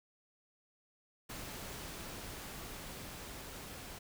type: noise with level ramp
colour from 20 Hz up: pink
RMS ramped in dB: -45 to -48 dBFS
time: 1.29-3.99 s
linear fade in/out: 10 ms
effects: none